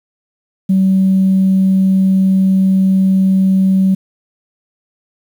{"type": "tone", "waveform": "sine", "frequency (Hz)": 190.5, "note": "G3", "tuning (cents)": -49, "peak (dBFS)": -7, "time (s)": [0.69, 3.95], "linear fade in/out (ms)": 10, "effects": ["tanh soft clip ceiling -4 dBFS", "7-bit"]}